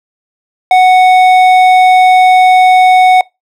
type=tone with hard clipping; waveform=triangle; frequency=740 Hz; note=F#5; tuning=in tune; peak=-4 dBFS; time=0.71-3.21 s; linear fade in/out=2 ms; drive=12 dB; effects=noise-tail reverb RT60 0.2 s tail -23 dB re dry